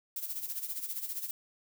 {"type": "noise with tremolo", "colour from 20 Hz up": "violet", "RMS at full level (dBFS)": -35, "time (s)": [0.16, 1.31], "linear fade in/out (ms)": 2, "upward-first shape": "sine", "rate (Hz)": 15, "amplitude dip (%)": 70, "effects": []}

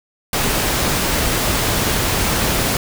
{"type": "noise", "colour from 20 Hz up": "pink", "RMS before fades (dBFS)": -18, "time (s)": [0.33, 2.77], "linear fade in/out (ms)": 2, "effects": []}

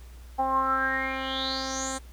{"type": "tone with low-pass filter sweep", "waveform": "10% pulse", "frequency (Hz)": 265.1, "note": "C4", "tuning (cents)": 23, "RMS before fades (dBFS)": -28, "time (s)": [0.38, 1.99], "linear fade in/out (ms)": 20, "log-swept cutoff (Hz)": [810, 8500], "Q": 8.7, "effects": ["added 60 Hz sine -43 dBFS peak until 2.12 s", "pink hiss -56 dBFS RMS until 2.12 s"]}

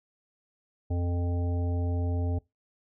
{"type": "harmonic tone", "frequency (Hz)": 87.31, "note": "F2", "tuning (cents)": 0, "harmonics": [1, 3, 5, 7, 9], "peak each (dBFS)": [-26, -36, -40, -43, -45], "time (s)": [0.9, 2.39], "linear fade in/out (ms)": 10, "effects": ["noise-tail reverb RT60 0.2 s tail -22 dB re dry"]}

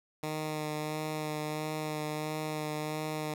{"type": "tone with vibrato", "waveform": "10% pulse", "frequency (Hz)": 153.5, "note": "D#3", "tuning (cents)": -23, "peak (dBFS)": -25, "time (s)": [0.23, 3.34], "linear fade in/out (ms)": 2, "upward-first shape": "sine", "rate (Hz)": 1.5, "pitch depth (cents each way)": 17, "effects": []}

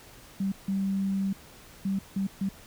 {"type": "tone bursts at uneven times", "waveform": "sine", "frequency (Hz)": 194.6, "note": "G3", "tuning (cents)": -12, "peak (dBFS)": -25, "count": 5, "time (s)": [[0.4, 0.52], [0.68, 1.33], [1.85, 1.99], [2.16, 2.27], [2.41, 2.49]], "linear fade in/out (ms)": 5, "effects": ["pink hiss -51 dBFS RMS until 2.66 s"]}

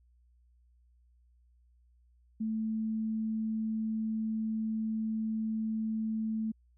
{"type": "tone", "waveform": "sine", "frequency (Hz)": 220, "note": "A3", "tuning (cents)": 0, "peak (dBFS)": -30, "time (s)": [2.4, 6.52], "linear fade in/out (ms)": 10, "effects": ["added 60 Hz sine -62 dBFS peak until 6.77 s"]}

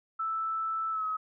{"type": "tone with pitch glide", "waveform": "sine", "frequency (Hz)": [1318.5, 1276.5], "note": ["E6", "D#6"], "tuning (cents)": [0, 44], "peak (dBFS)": -29, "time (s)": [0.19, 1.17], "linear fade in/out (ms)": 10, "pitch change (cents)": -56, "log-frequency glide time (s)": [0.91, 1.05], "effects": []}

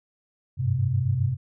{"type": "tone cluster", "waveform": "sine", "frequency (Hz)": [94.8, 102.3, 128.7], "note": ["F#2", "G#2", "C3"], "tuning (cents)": [43, -26, -28], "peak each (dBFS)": [-27, -27, -23], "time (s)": [0.57, 1.37], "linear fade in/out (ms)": 50, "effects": []}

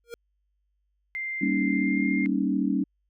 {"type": "tone with exponential growth", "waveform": "square", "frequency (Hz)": 470, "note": "A#4", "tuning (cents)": 14, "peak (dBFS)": -32, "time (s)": [0.04, 0.14], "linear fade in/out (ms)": 0, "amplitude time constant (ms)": 20}
{"type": "tone with pitch glide", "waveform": "sine", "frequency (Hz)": [2093, 2115], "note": ["C7", "C7"], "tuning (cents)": [0, 18], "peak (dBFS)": -29, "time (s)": [1.15, 2.26], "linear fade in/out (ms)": 0, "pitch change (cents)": 18, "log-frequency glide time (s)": [1.69, 2.03]}
{"type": "chord", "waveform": "sine", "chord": "Eb dominant seventh", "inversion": "first", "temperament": "equal", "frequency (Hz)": [196, 233.1, 277.2, 311.1], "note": ["G3", "Bb3", "Db4", "Eb4"], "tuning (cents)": [0, 0, 0, 0], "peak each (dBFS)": [-27, -30, -26, -30], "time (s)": [1.41, 2.84], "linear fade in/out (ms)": 10}
{"effects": ["added 50 Hz sine -70 dBFS peak until 3.09 s"]}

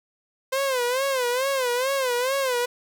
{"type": "tone with vibrato", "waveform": "sawtooth", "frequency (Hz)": 516, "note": "C5", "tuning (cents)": -24, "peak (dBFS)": -18, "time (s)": [0.52, 2.66], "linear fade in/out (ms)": 10, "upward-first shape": "sine", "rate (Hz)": 2.3, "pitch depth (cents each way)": 120, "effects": []}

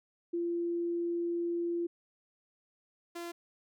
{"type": "tone pair in turn", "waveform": ["sine", "sawtooth"], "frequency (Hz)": [342.9, 342.9], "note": ["F4", "F4"], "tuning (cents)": [-32, -32], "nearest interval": "unison", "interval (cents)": 0, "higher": "neither", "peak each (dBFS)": [-30, -35], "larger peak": "first", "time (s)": [[0.33, 1.87], [3.15, 3.32]], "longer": "first", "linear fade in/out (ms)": 10, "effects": []}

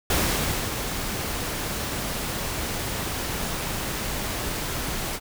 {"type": "noise with ADSR envelope", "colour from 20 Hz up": "pink", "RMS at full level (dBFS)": -22, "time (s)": [0.1, 5.2], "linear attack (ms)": 3, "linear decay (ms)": 590, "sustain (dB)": -7, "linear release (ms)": 49, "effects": []}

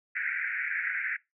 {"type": "band-pass noise", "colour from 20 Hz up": "pink", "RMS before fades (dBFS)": -32, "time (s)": [0.15, 1.17], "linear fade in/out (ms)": 10, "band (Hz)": [1500, 2300], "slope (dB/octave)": 96, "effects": ["noise-tail reverb RT60 0.2 s tail -21 dB re dry"]}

